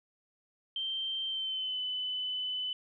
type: tone with pitch glide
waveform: sine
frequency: 3136 to 3010 Hz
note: G7 to F#7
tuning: 0 to +29 cents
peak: -32 dBFS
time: 0.76-2.73 s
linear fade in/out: 2 ms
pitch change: -71 cents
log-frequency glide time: 1.27-1.8 s
effects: none